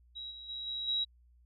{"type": "tone with level steps", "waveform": "sine", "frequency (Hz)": 3858, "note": "B7", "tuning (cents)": -41, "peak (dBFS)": [-40, -45, -38, -35, -29], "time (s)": [0.15, 1.05], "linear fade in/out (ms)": 20, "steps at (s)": [0.3, 0.48, 0.66, 0.87], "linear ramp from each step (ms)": 20, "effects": ["added 60 Hz sine -60 dBFS peak until 1.45 s"]}